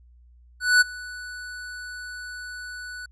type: tone with ADSR envelope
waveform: square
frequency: 1483 Hz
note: F#6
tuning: 4 cents sharp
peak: -13 dBFS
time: 0.6-3.06 s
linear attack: 210 ms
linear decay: 19 ms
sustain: -22 dB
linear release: 5 ms
effects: added 60 Hz sine -50 dBFS peak until 3.11 s + resampled to 22050 Hz